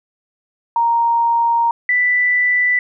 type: tone pair in turn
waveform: sine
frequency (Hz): 932.3 / 1980.8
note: A#5 / B6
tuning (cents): 0 / +5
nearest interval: octave + minor second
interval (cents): 1305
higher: second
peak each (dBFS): -12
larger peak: neither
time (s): 0.76-1.71 / 1.89-2.79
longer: first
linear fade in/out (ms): 2
effects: none